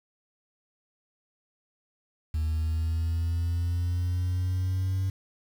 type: linear sweep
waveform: sine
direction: up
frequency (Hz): 77.78 to 95.7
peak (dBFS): -22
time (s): 2.34-5.1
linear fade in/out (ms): 5
effects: tanh soft clip ceiling -24 dBFS + 8-bit